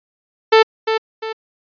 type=tone with echo; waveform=sawtooth; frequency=442.5 Hz; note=A4; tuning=10 cents sharp; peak=-3 dBFS; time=0.52-0.63 s; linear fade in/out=10 ms; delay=350 ms; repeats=2; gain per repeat=-8 dB; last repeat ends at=1.33 s; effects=resampled to 11025 Hz